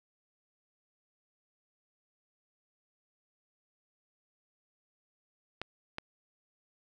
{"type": "clicks", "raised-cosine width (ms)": 0.3, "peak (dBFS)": -20, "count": 2, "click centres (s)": [5.616, 5.984], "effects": []}